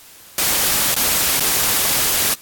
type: noise with dropouts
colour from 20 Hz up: white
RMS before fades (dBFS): -17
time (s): 0.38-2.34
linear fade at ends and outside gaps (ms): 2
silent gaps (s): 0.944-0.963 / 1.396-1.405
effects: white hiss -43 dBFS RMS until 2.41 s + AAC 64 kbps